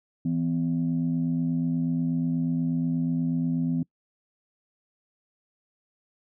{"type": "tone pair together", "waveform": "sine", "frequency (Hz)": [164.81, 253.1], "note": ["E3", "B3"], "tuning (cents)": [0, 43], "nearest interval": "perfect fifth", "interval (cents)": 743, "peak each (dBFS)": -25, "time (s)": [0.25, 3.83], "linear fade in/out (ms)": 5, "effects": ["noise-tail reverb RT60 0.1 s tail -25 dB re dry", "tanh soft clip ceiling -17 dBFS"]}